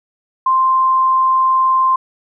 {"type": "tone", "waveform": "sine", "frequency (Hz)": 1046.5, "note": "C6", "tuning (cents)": 0, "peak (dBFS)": -10, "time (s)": [0.46, 1.96], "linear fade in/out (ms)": 5, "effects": []}